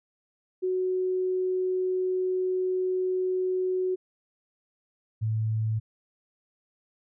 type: tone pair in turn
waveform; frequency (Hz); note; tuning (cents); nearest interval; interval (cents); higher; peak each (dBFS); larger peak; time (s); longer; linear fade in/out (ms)
sine; 370 / 110; F#4 / A2; 0 / 0; octave + major sixth; 2100; first; -24; neither; 0.62-3.96 / 5.21-5.8; first; 20
effects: none